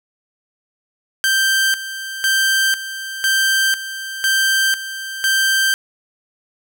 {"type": "tone with tremolo", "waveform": "sawtooth", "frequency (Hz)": 1568, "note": "G6", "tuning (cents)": 0, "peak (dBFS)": -10, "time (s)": [1.24, 5.74], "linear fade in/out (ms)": 0, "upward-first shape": "square", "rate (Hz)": 1, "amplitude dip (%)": 75, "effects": []}